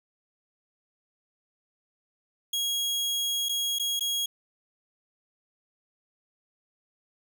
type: tone with dropouts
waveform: sawtooth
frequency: 3300 Hz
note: G#7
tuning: 12 cents flat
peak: -23 dBFS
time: 2.53-4.26 s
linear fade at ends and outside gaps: 5 ms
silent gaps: 3.487-3.492 / 3.787-3.796 / 3.995-4.007 s
effects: none